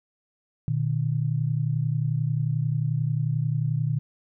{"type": "tone pair together", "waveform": "sine", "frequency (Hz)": [120.32, 151.6], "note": ["B2", "D#3"], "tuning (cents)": [-45, -45], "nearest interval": "major third", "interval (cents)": 400, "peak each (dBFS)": -25, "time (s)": [0.68, 3.99], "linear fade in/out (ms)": 0, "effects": []}